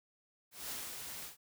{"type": "noise with ADSR envelope", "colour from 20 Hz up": "white", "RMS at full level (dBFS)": -41, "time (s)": [0.51, 1.37], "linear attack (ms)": 190, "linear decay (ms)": 190, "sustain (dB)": -4, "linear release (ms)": 130, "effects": []}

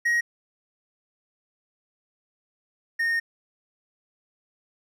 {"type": "tone pair in turn", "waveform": "triangle", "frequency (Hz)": [1888, 1842.7], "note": ["A#6", "A#6"], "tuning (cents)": [22, -21], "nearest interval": "unison", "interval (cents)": 43, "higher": "first", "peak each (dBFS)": [-18, -20], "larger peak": "first", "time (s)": [[0.05, 0.21], [2.99, 3.2]], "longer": "second", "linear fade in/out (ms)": 10, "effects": []}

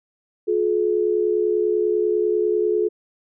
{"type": "tone pair together", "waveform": "sine", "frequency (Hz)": [356.7, 426.8], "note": ["F4", "G#4"], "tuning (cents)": [37, 47], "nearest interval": "minor third", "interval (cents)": 310, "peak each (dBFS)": [-21, -19], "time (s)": [0.47, 2.89], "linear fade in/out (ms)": 20, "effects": []}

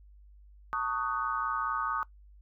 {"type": "chord", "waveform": "sine", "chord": "D# half-diminished seventh", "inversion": "second", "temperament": "just", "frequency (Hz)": [896, 1120.1, 1244.5, 1493.4], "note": ["A5", "C#6", "D#6", "F#6"], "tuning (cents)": [31, 18, 0, 16], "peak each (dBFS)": [-37, -34, -32, -37], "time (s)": [0.73, 2.03], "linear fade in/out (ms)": 0, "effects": ["noise-tail reverb RT60 0.1 s tail -20 dB re dry", "added 50 Hz sine -52 dBFS peak until 2.41 s"]}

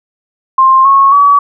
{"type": "tone with pitch steps", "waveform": "sine", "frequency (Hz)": [1056, 1096.4, 1138.3], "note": ["C6", "C#6", "C#6"], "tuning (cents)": [16, -19, 46], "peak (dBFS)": -3, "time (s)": [0.58, 1.39], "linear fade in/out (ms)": 5, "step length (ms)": 270, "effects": []}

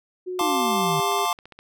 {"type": "tone with pitch glide", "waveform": "sine", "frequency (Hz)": [365.3, 400.7], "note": ["F#4", "G4"], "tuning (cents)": [-22, 38], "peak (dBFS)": -27, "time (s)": [0.26, 1.26], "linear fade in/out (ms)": 20, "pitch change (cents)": 160, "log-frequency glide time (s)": [0.42, 1.09]}
{"type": "chord", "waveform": "square", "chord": "D minor seventh", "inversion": "first", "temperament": "just", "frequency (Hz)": [704.8, 881, 1057.2, 1174.7], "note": ["F5", "A5", "C6", "D6"], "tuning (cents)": [16, 2, 18, 0], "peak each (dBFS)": -28, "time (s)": [0.39, 1.33], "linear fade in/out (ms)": 2}
{"type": "exponential sweep", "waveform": "sine", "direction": "down", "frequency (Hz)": [331.1, 146.83], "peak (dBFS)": -26, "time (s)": [0.41, 1], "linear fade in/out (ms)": 0}
{"type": "click train", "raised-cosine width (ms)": 0.3, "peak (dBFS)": -27, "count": 8, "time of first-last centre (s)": [1.12, 1.59], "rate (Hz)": 14.9}
{"effects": []}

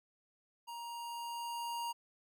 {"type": "tone with level ramp", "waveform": "square", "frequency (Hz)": 941, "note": "A#5", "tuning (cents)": 16, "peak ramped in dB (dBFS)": [-44, -37], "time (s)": [0.67, 1.93], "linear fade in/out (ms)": 20, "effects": []}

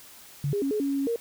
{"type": "tone with pitch steps", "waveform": "sine", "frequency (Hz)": [142.2, 406.4, 275.1, 423.4, 279.1, 277.5, 275.8, 465.6], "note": ["C#3", "G#4", "C#4", "G#4", "C#4", "C#4", "C#4", "A#4"], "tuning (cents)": [45, -38, -13, 33, 12, 2, -9, -2], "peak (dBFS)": -24, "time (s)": [0.44, 1.16], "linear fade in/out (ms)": 2, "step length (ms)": 90, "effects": ["white hiss -49 dBFS RMS until 1.2 s"]}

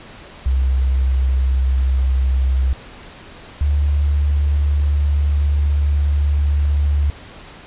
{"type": "tone pair in turn", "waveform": "sine", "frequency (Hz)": [65.41, 72.48], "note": ["C2", "D2"], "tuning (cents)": [0, -22], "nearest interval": "major second", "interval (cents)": 178, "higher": "second", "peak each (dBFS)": -13, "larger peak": "neither", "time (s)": [[0.46, 2.73], [3.61, 7.1]], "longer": "second", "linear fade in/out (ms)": 0, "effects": ["pink hiss -39 dBFS RMS until 7.66 s", "resampled to 8000 Hz"]}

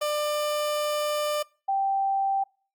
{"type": "tone pair in turn", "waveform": ["30% pulse", "sine"], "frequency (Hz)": [596, 782.5], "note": ["D5", "G5"], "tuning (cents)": [25, -3], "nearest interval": "perfect fourth", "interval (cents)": 472, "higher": "second", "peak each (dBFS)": -22, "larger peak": "neither", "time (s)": [[0.01, 1.43], [1.68, 2.44]], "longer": "first", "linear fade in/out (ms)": 10, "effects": ["noise-tail reverb RT60 0.4 s tail -25 dB re dry", "Opus 48 kbps"]}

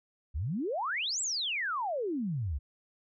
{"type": "exponential two-way sweep", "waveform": "sine", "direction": "up then down", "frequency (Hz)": [62.6, 7990, 62.6], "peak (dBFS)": -30, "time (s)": [0.34, 2.59], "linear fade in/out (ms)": 20, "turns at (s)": 1.21, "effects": []}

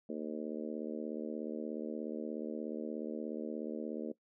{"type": "harmonic tone", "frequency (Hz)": 76.8, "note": "D#2", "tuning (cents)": -22, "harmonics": [3, 4, 5, 6, 7, 8], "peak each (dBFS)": [-41, -43, -45, -44, -46, -51], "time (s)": [0.09, 4.12], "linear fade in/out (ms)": 5, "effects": ["noise-tail reverb RT60 0.1 s tail -19 dB re dry"]}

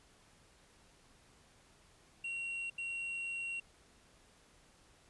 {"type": "tone bursts at uneven times", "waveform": "triangle", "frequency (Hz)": 2744, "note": "F7", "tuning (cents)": -31, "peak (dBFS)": -36, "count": 2, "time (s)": [[2.24, 2.7], [2.78, 3.6]], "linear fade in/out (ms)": 5, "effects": ["pink hiss -65 dBFS RMS until 5.09 s", "resampled to 24000 Hz"]}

